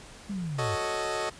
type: linear sweep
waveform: sine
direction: down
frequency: 207.8 to 89.6 Hz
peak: -30 dBFS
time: 0.29-0.76 s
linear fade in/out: 10 ms
type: chord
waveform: 20% pulse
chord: D# half-diminished seventh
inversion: first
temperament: equal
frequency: 370 / 440 / 554.4 / 622.3 Hz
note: F#4 / A4 / C#5 / D#5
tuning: 0 / 0 / 0 / 0 cents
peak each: -31 / -29 / -33 / -27 dBFS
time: 0.58-1.3 s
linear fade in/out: 10 ms
effects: pink hiss -48 dBFS RMS until 1.39 s + resampled to 22050 Hz